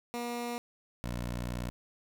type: tone pair in turn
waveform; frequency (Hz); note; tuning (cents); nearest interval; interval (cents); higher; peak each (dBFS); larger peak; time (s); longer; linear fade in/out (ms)
15% pulse; 239.3 / 60.31; A#3 / B1; +46 / -40; 2 octaves; 2386; first; -28; neither; 0.14-0.58 / 1.04-1.7; second; 0
effects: none